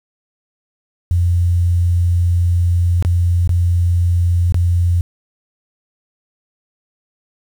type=tone with dropouts; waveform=sine; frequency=87.31 Hz; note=F2; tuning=in tune; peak=-11 dBFS; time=1.11-5.01 s; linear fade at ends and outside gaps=0 ms; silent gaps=3.025-3.049 / 3.475-3.493 / 4.523-4.544 s; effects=7-bit